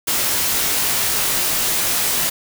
white noise with comb filter, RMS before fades -19 dBFS, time 0.07-2.3 s, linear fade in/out 10 ms, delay 19 ms, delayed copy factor -0.6, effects none

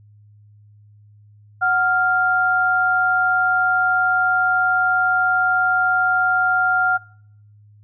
sine tone pair together, 740 / 1396.9 Hz, F#5 / F6, 0 / 0 cents, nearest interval major seventh, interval 1100 cents, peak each -20 / -16 dBFS, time 1.61-6.98 s, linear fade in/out 20 ms, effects noise-tail reverb RT60 0.7 s tail -24 dB re dry + added 104 Hz sine -46 dBFS peak until 7.83 s

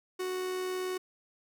45% pulse tone with amplitude modulation, 369.5 Hz, F#4, 2 cents flat, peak -31 dBFS, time 0.19-0.98 s, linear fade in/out 10 ms, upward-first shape sine, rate 78.7 Hz, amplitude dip 25%, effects none

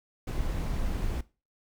brown noise, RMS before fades -30 dBFS, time 0.27-1.21 s, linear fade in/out 5 ms, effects noise-tail reverb RT60 0.3 s tail -18 dB re dry

